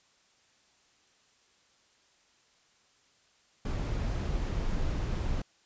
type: noise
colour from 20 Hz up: brown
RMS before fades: -31 dBFS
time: 3.65-5.42 s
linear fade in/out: 5 ms
effects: white hiss -66 dBFS RMS until 5.65 s + resampled to 16000 Hz